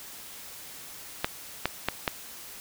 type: clicks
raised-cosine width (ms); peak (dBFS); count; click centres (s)
0.3; -8; 4; 1.245 / 1.656 / 1.886 / 2.078
effects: white hiss -44 dBFS RMS until 2.6 s